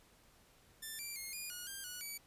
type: tone with pitch steps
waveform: 5% pulse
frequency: 1775 / 2355 / 2145 / 2436 / 1447 / 1592 / 1464 / 2282 Hz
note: A6 / D7 / C7 / D#7 / F#6 / G6 / F#6 / C#7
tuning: +15 / +4 / +42 / -37 / -39 / +26 / -19 / +50 cents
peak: -33 dBFS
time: 0.82-2.18 s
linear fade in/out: 10 ms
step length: 170 ms
effects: pink hiss -66 dBFS RMS until 2.26 s + resampled to 32000 Hz